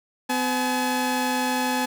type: tone pair together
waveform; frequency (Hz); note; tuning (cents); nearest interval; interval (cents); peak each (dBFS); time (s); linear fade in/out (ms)
sawtooth; 253.5 / 852.7; B3 / G#5; +45 / +45; octave + major sixth; 2100; -21; 0.29-1.86; 10
effects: none